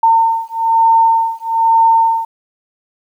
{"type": "beating tone pair", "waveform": "sine", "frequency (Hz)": [907, 908.1], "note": ["A#5", "A#5"], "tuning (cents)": [-48, -46], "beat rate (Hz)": 1.1, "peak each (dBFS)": -12, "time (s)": [0.03, 2.25], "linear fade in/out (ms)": 5, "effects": ["8-bit"]}